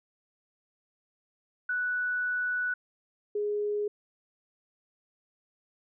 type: tone pair in turn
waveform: sine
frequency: 1480 / 415.3 Hz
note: F#6 / G#4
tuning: 0 / 0 cents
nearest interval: octave + minor seventh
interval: 2200 cents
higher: first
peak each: -27 dBFS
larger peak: neither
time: 1.69-2.74 / 3.35-3.88 s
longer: first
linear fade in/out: 5 ms
effects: none